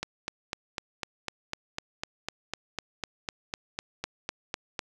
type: click train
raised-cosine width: 0.2 ms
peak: -14 dBFS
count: 20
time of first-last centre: 0.03-4.792 s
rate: 3.99 Hz
effects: none